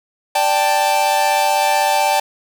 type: chord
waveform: 45% pulse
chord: D suspended fourth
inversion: none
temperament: equal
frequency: 587.3 / 784 / 880 Hz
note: D5 / G5 / A5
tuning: 0 / 0 / 0 cents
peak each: -21 / -17 / -17 dBFS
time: 0.35-2.2 s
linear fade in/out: 5 ms
effects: none